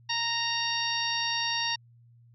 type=harmonic tone with a mistuned harmonic; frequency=930 Hz; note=A#5; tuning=4 cents flat; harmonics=1 / 2 / 3 / 4 / 5 / 6; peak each=-34 / -34 / -34 / -34 / -34 / -34 dBFS; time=0.09-1.76 s; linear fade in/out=10 ms; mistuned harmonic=5; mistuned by=-30 cents; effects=added 118 Hz sine -54 dBFS peak until 2.34 s